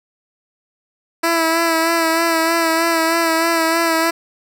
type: tone with vibrato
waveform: 10% pulse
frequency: 329.6 Hz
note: E4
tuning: in tune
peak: -6 dBFS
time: 1.23-4.11 s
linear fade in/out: 10 ms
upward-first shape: sine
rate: 3.2 Hz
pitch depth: 31 cents each way
effects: none